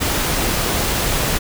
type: noise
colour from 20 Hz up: pink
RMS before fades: -19 dBFS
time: 0-1.39 s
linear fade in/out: 20 ms
effects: none

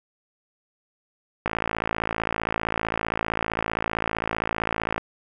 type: click train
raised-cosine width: 0.5 ms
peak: -9 dBFS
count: 196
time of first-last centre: 1.46-4.98 s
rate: 55.4 Hz
effects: none

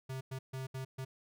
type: tone bursts at uneven times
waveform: square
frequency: 131.7 Hz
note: C3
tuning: 12 cents sharp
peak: -39 dBFS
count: 5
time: 0.09-0.21 / 0.31-0.39 / 0.53-0.67 / 0.74-0.85 / 0.98-1.05 s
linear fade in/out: 10 ms
effects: none

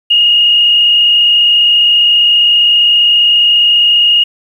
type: tone with frequency modulation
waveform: sine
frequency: 2860 Hz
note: F7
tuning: 41 cents sharp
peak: -5 dBFS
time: 0.1-4.24 s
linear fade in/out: 10 ms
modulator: 34.9 Hz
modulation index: 1.2
effects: 7-bit

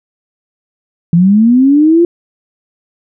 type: linear sweep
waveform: sine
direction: up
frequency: 163.9 to 349.2 Hz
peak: -4 dBFS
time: 1.13-2.05 s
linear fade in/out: 2 ms
effects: none

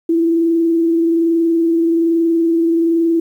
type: tone with frequency modulation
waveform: sine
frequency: 332.3 Hz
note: E4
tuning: 14 cents sharp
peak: -11 dBFS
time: 0.09-3.2 s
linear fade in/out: 5 ms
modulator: 21.2 Hz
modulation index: 0.24
effects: 8-bit

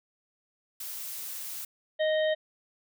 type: noise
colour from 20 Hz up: blue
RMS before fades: -38 dBFS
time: 0.8-1.65 s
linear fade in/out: 5 ms
type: harmonic tone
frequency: 622.3 Hz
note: D#5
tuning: in tune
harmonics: 1 / 3 / 5 / 6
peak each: -24 / -34 / -38 / -40 dBFS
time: 1.99-2.35 s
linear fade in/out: 20 ms
effects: none

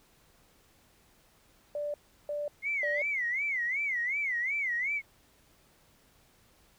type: tone bursts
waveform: sine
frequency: 587.3 Hz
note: D5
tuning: in tune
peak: -31 dBFS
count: 3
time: 1.75-3.02 s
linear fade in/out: 2 ms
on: 190 ms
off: 350 ms
type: tone with vibrato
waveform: sine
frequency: 2093 Hz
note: C7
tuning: in tune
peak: -28 dBFS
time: 2.62-5.02 s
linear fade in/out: 50 ms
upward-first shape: sine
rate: 2.7 Hz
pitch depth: 190 cents each way
effects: tanh soft clip ceiling -20 dBFS + pink hiss -64 dBFS RMS until 6.78 s

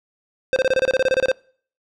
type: tone bursts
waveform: square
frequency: 522 Hz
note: C5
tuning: 4 cents flat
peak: -15 dBFS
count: 14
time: 0.53-1.316 s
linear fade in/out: 0 ms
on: 32 ms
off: 26 ms
effects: noise-tail reverb RT60 0.5 s tail -25 dB re dry + low-pass 4000 Hz 12 dB/octave

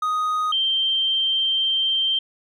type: tone pair in turn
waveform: triangle / sine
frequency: 1247 / 3142 Hz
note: D#6 / G7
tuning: +3 / +3 cents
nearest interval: octave + major third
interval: 1600 cents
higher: second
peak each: -18 dBFS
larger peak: neither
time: 0.02-0.52 / 0.52-2.19 s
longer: second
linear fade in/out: 5 ms
effects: none

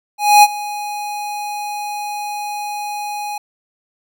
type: tone with ADSR envelope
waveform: square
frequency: 830 Hz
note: G#5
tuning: 1 cent flat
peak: -4 dBFS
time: 0.18-3.38 s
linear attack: 250 ms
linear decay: 39 ms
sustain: -19 dB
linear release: 4 ms
effects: none

